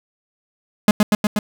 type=tone with echo; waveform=45% pulse; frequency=210 Hz; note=G#3; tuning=19 cents sharp; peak=-8 dBFS; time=0.88-0.91 s; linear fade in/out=2 ms; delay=120 ms; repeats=4; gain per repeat=-2 dB; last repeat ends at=1.39 s; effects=none